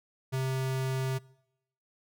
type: tone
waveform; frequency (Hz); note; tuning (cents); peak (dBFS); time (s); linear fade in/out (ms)
square; 131.7; C3; +12; -29; 0.32-1.19; 20
effects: noise-tail reverb RT60 0.8 s tail -23 dB re dry